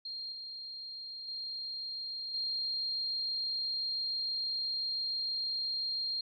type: tone with level steps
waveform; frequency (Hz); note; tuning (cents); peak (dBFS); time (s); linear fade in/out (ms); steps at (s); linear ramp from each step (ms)
sine; 4211; C8; +10; -38 / -41 / -37 / -32; 0.05-6.21; 5; 0.32 / 1.28 / 2.34; 2
effects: none